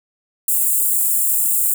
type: high-pass noise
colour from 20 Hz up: white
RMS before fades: -17 dBFS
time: 0.48-1.74 s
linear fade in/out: 2 ms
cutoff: 7300 Hz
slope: 96 dB/octave
effects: none